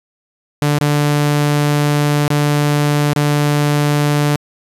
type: tone with dropouts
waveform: sawtooth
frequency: 146.83 Hz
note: D3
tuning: in tune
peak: -8 dBFS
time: 0.62-4.36 s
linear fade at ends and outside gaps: 0 ms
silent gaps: 0.786-0.811 / 2.279-2.304 / 3.134-3.162 s
effects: resampled to 32000 Hz

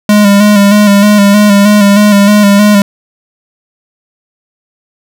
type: tone with vibrato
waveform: square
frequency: 204.6 Hz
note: G#3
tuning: 26 cents flat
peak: -3 dBFS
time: 0.09-2.82 s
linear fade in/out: 2 ms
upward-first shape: square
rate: 3.2 Hz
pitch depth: 33 cents each way
effects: none

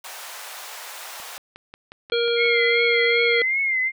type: high-pass noise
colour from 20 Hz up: pink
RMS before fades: -37 dBFS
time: 0.04-1.38 s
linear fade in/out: 5 ms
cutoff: 660 Hz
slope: 24 dB/octave
type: click train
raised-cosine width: 0.3 ms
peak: -24 dBFS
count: 8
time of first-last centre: 1.2-2.459 s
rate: 5.56 Hz
type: harmonic tone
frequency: 470 Hz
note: A#4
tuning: 14 cents sharp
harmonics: 1 / 3 / 5 / 7 / 9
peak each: -20 / -29 / -31 / -27 / -31 dBFS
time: 2.12-3.42 s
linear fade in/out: 2 ms
type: tone with vibrato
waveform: sine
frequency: 2110 Hz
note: C7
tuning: 14 cents sharp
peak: -19 dBFS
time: 2.36-3.92 s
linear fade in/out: 50 ms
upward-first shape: triangle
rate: 2.6 Hz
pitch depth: 82 cents each way
effects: none

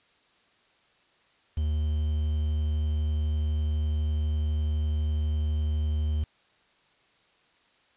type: tone with quantisation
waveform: triangle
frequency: 76 Hz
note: D#2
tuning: 40 cents flat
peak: -22 dBFS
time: 1.57-6.24 s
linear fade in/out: 5 ms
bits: 8
effects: white hiss -64 dBFS RMS until 7.96 s + resampled to 8000 Hz

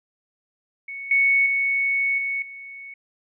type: tone with level steps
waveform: sine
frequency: 2217 Hz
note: C#7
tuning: in tune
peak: -31 / -15 / -19 / -23 / -36 dBFS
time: 0.88-2.94 s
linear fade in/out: 5 ms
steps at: 1.11 / 1.46 / 2.18 / 2.42 s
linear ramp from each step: 2 ms
effects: none

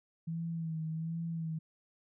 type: tone with vibrato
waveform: sine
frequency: 162.7 Hz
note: E3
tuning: 22 cents flat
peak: -34 dBFS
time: 0.27-1.59 s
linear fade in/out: 10 ms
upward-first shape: sine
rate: 1.3 Hz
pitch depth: 44 cents each way
effects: none

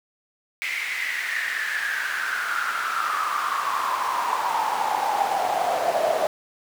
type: noise with high-pass filter sweep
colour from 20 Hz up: brown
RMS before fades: -25 dBFS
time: 0.62-6.27 s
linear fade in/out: 0 ms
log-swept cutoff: 2200 to 630 Hz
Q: 8.1
effects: none

